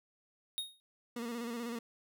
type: tone with exponential decay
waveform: square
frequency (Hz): 3729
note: A#7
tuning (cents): 0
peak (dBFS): -32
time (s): 0.58-0.8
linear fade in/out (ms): 0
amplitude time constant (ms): 47
type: tone with vibrato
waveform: 30% pulse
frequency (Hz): 235.3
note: A#3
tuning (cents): +16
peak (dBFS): -35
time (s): 1.16-1.79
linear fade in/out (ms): 5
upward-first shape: square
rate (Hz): 16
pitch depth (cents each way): 43
effects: none